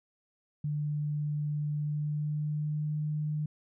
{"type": "tone with pitch glide", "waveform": "sine", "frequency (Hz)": [148.6, 151.37], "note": ["D3", "D#3"], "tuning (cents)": [21, -47], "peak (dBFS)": -29, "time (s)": [0.64, 3.46], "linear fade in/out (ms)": 5, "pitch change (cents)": 32, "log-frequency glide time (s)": [1.75, 2.96], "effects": []}